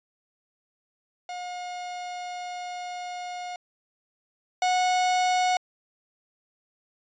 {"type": "tone pair in turn", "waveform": "45% pulse", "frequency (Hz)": [718, 731.8], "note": ["F5", "F#5"], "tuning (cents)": [48, -19], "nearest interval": "unison", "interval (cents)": 33, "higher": "second", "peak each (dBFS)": [-33, -21], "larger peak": "second", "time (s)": [[1.29, 3.56], [4.62, 5.57]], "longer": "first", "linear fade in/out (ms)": 2, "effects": ["resampled to 16000 Hz"]}